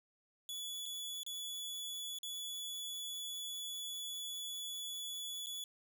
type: tone with dropouts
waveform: sawtooth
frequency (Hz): 3419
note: G#7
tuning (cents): +50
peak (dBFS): -38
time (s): 0.49-5.64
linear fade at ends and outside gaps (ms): 1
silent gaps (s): 0.857-0.861 / 1.233-1.264 / 2.187-2.231 / 5.461-5.468
effects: none